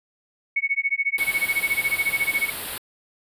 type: tone with tremolo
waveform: sine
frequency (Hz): 2217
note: C#7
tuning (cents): 0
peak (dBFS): -17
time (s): 0.56-2.5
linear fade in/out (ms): 5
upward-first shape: sine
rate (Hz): 14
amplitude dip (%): 100
type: band-stop noise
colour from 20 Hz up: white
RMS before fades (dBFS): -30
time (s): 1.18-2.78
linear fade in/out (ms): 2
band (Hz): 4500 to 8800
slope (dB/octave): 48
effects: resampled to 32000 Hz